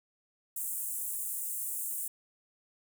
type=high-pass noise; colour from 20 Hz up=pink; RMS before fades=-36 dBFS; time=0.56-2.08 s; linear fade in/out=5 ms; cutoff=7900 Hz; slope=48 dB/octave; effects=none